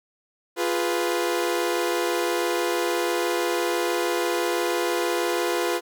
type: chord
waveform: sawtooth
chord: F diminished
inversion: none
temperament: equal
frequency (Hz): 349.2 / 415.3 / 493.9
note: F4 / Ab4 / Cb5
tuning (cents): 0 / 0 / 0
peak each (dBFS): -21 / -26 / -23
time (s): 0.56-5.81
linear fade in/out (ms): 50
effects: none